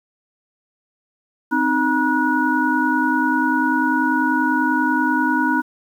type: tone cluster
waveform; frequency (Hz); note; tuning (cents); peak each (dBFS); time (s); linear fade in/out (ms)
sine; 258.7 / 308.9 / 956 / 1466; C4 / D#4 / A#5 / F#6; -19 / -12 / +43 / -16; -21; 1.51-5.62; 20
effects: 8-bit